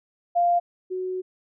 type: tone pair in turn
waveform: sine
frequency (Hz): 697 / 370.1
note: F5 / F#4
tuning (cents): -4 / 0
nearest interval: major seventh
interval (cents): 1096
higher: first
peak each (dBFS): -17 / -26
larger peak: first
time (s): 0.35-0.6 / 0.9-1.22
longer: second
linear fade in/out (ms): 20
effects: none